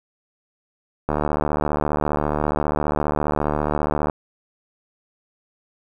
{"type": "click train", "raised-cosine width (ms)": 1, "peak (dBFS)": -7, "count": 226, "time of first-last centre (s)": [1.09, 4.098], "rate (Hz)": 74.8, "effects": ["8-bit"]}